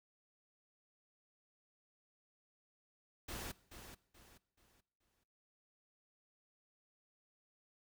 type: noise with echo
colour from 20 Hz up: pink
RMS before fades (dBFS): -45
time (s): 3.28-3.52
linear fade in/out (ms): 10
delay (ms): 430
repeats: 4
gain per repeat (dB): -9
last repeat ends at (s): 5.24
effects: noise-tail reverb RT60 0.9 s tail -21 dB re dry